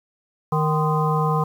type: harmonic tone with a mistuned harmonic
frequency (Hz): 154.9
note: D#3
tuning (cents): -7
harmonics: 1 / 3 / 5 / 7 / 8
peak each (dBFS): -20 / -26 / -27 / -24 / -29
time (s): 0.52-1.44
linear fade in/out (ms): 5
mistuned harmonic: 7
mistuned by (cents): -82
effects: 8-bit